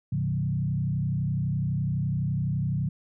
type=tone with frequency modulation; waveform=sine; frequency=140 Hz; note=C#3; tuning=18 cents sharp; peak=-24 dBFS; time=0.12-2.89 s; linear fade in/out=5 ms; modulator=31.9 Hz; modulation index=1.2; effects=none